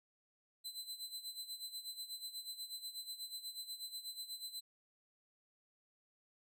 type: tone with tremolo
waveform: sawtooth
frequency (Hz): 4040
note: B7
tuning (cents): +39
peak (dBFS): -39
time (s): 0.64-4.61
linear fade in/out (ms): 20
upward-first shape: sine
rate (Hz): 8.2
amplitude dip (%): 75
effects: none